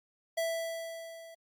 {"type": "tone with level ramp", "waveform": "square", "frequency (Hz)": 660, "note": "E5", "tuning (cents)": 2, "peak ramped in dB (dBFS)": [-29, -49], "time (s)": [0.37, 1.35], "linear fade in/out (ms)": 10, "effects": ["Opus 48 kbps"]}